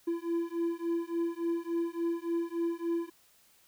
triangle beating tone pair, 335.7 / 339.2 Hz, E4 / E4, +32 / +50 cents, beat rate 3.5 Hz, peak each -31 / -31 dBFS, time 0.07-3.1 s, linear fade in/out 10 ms, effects white hiss -64 dBFS RMS until 3.67 s

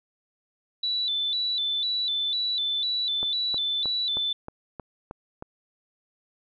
sine tone with vibrato, 3725 Hz, A#7, 2 cents flat, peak -24 dBFS, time 0.83-4.33 s, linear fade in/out 5 ms, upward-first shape square, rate 2 Hz, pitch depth 97 cents each way
click train, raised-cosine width 1 ms, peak -22 dBFS, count 8, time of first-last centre 3.23-5.424 s, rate 3.19 Hz
effects none

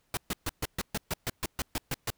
pink noise bursts, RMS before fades -31 dBFS, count 13, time 0.14-2.103 s, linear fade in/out 2 ms, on 31 ms, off 130 ms, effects pink hiss -72 dBFS RMS until 2.17 s

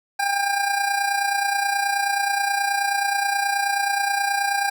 25% pulse tone with amplitude modulation, 800 Hz, G5, 35 cents sharp, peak -14 dBFS, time 0.19-4.7 s, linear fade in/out 10 ms, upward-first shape sine, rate 29.4 Hz, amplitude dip 55%, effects none

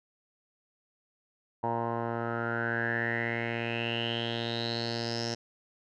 10% pulse tone with low-pass filter sweep, 116.54 Hz, A#2, in tune, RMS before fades -32 dBFS, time 1.63-5.35 s, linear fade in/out 10 ms, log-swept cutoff 920 to 5600 Hz, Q 8.8, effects none

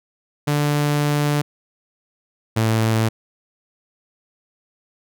sawtooth tone pair in turn, 146.83 / 111.57 Hz, D3 / A2, 0 / +25 cents, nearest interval perfect fourth, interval 475 cents, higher first, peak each -13 / -12 dBFS, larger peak second, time 0.47-1.42 / 2.56-3.09 s, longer first, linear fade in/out 10 ms, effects none

